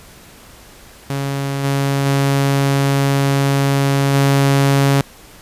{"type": "tone with level steps", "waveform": "sawtooth", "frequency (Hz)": 138.59, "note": "C#3", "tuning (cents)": 0, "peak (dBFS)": [-15, -11, -9, -7], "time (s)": [1.1, 5.01], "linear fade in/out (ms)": 0, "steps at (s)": [1.63, 2.05, 4.13], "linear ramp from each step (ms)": 20, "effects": ["pink hiss -42 dBFS RMS until 5.41 s", "resampled to 32000 Hz"]}